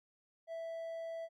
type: tone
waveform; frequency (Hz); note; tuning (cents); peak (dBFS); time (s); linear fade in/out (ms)
triangle; 659.3; E5; 0; -38; 0.47-1.29; 50
effects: none